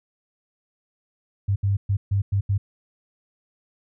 sine tone bursts at uneven times, 99.4 Hz, G2, 25 cents sharp, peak -18 dBFS, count 6, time 1.48-1.56 / 1.63-1.77 / 1.89-1.97 / 2.11-2.22 / 2.32-2.41 / 2.49-2.58 s, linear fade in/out 10 ms, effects none

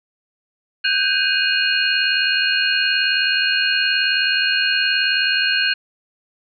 sine tone cluster, 1522 / 1601 / 2491 / 2854 / 4262 Hz, F#6 / G6 / D#7 / F7 / C8, +48 / +36 / +1 / +37 / +31 cents, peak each -22 dBFS, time 0.84-5.74 s, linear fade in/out 10 ms, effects none

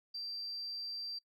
sine tone, 4699 Hz, D8, in tune, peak -38 dBFS, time 0.14-1.19 s, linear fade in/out 10 ms, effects noise-tail reverb RT60 0.1 s tail -22 dB re dry + tanh soft clip ceiling -34 dBFS

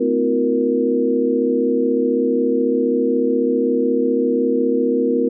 sine tone cluster, 222 / 256.5 / 321.9 / 357.9 / 469.1 Hz, A3 / C4 / E4 / F4 / A#4, +16 / -34 / -41 / +42 / +11 cents, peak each -27 / -19 / -25 / -23 / -18 dBFS, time 0-5.29 s, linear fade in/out 10 ms, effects none

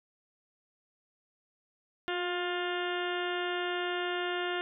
harmonic tone with a mistuned harmonic, 353.4 Hz, F4, 21 cents sharp, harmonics 1 / 2 / 3 / 4 / 5 / 6 / 7 / 8 / 9 / 10, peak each -34 / -38 / -43 / -38 / -40 / -45 / -50 / -41 / -46 / -47 dBFS, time 2.08-4.61 s, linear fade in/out 0 ms, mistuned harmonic 1, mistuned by +22 cents, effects none

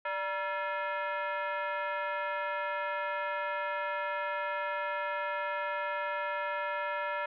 sine tone with frequency modulation, 183.1 Hz, F#3, 18 cents flat, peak -31 dBFS, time 0.05-7.26 s, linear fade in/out 5 ms, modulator 771 Hz, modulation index 2.4, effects none

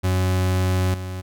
40% pulse tone with level steps, 92.5 Hz, F#2, in tune, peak -17 / -27 dBFS, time 0.03-1.22 s, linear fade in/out 20 ms, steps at 0.94 s, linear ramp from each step 2 ms, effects none

